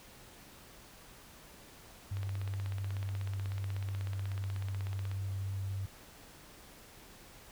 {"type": "tone with pitch glide", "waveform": "sine", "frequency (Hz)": [98, 97.21], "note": ["G2", "G2"], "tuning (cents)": [0, -14], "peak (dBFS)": -34, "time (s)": [2.11, 5.86], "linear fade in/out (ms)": 5, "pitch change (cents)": -14, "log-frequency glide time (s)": [3.23, 4.97]}
{"type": "click train", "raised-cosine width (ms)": 0.3, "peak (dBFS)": -30, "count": 49, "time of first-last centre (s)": [2.17, 5.115], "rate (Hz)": 16.3}
{"effects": ["pink hiss -55 dBFS RMS until 7.51 s"]}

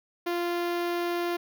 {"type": "tone with notch filter", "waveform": "sawtooth", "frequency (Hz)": 347.2, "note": "F4", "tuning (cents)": -10, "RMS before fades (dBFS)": -29, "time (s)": [0.26, 1.37], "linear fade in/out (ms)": 10, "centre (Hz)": 7900, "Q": 0.74, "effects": []}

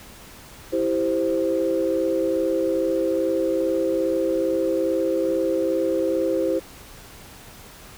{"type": "chord", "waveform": "sine", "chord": "C major", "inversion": "first", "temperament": "equal", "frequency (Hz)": [329.6, 392, 523.3], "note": ["E4", "G4", "C5"], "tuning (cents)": [0, 0, 0], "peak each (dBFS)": [-23, -25, -22], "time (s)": [0.72, 6.6], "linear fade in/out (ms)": 20, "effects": ["tanh soft clip ceiling -11 dBFS", "pink hiss -44 dBFS RMS until 7.97 s"]}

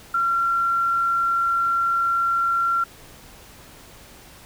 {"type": "tone", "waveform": "sine", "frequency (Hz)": 1369, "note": "F6", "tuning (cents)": -35, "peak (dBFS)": -18, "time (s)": [0.14, 2.84], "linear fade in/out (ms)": 5, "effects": ["pink hiss -46 dBFS RMS until 4.45 s"]}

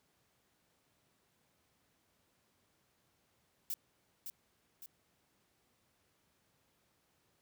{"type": "noise with echo", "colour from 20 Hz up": "violet", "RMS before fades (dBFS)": -38, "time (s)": [3.7, 3.74], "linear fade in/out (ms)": 0, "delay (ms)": 560, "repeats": 2, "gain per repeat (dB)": -6, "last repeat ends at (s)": 4.86, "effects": ["pink hiss -75 dBFS RMS until 7.41 s", "high-pass 80 Hz 12 dB/octave"]}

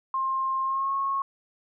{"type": "tone with pitch glide", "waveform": "sine", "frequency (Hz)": [1061, 1093.4], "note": ["C6", "C#6"], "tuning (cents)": [24, -24], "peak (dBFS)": -24, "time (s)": [0.14, 1.22], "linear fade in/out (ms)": 2, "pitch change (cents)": 52, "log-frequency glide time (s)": [0.63, 0.93], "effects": []}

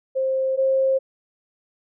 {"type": "tone pair in turn", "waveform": "sine", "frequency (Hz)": [528, 532.3], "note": ["C5", "C5"], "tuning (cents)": [16, 30], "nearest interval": "unison", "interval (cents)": 14, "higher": "second", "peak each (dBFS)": [-19, -16], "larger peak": "second", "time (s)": [[0.15, 0.57], [0.57, 0.99]], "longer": "neither", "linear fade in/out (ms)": 20, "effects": []}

